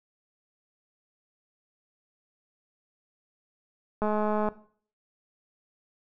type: click train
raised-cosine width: 1 ms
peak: -15 dBFS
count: 100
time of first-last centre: 4.02-4.487 s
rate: 212 Hz
effects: noise-tail reverb RT60 0.5 s tail -17 dB re dry